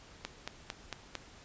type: click train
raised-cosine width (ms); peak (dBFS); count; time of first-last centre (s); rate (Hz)
0.2; -19; 5; 0.25-1.153; 4.43
effects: pink hiss -55 dBFS RMS until 1.44 s + resampled to 16000 Hz